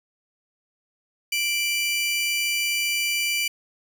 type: tone pair together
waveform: sawtooth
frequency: 2347 / 2960 Hz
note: D7 / F#7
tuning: -2 / 0 cents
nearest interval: major third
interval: 402 cents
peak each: -20 / -25 dBFS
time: 1.32-3.48 s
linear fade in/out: 5 ms
effects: none